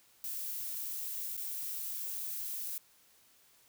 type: noise with dropouts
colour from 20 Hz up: violet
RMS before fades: -39 dBFS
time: 0.24-2.78 s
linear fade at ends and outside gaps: 1 ms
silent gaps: 1.368-1.376 s
effects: white hiss -65 dBFS RMS until 3.68 s